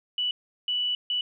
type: tone bursts at uneven times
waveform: sine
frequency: 2960 Hz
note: F#7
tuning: in tune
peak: -24 dBFS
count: 3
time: 0.18-0.31 / 0.68-0.95 / 1.1-1.21 s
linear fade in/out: 2 ms
effects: none